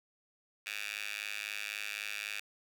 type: tone with high-pass filter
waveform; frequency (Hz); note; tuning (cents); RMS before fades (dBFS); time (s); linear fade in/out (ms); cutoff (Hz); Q
10% pulse; 103.83; G#2; 0; -40; 0.66-2.4; 5; 2300; 3.2
effects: 11-bit